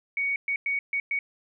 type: tone bursts at uneven times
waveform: sine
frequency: 2237 Hz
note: C#7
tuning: 15 cents sharp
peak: -24 dBFS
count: 5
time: 0.17-0.36 / 0.48-0.56 / 0.66-0.79 / 0.93-1 / 1.11-1.19 s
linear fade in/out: 2 ms
effects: none